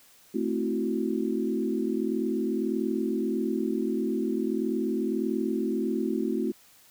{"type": "chord", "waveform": "sine", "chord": "F# half-diminished seventh", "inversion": "first", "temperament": "equal", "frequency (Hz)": [220, 261.6, 329.6, 370], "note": ["A3", "C4", "E4", "F#4"], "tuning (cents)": [0, 0, 0, 0], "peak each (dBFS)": [-30, -31, -31, -31], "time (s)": [0.34, 6.52], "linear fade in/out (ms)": 10, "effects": ["white hiss -57 dBFS RMS until 6.9 s"]}